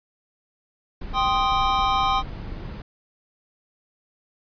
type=noise; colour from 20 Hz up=brown; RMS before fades=-32 dBFS; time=1.01-2.82 s; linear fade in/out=5 ms
type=chord; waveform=square; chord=C minor; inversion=second; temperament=equal; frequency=784 / 1046.5 / 1244.5 Hz; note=G5 / C6 / Eb6; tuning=0 / 0 / 0 cents; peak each=-24 / -24 / -25 dBFS; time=1.13-2.23 s; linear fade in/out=50 ms
effects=resampled to 11025 Hz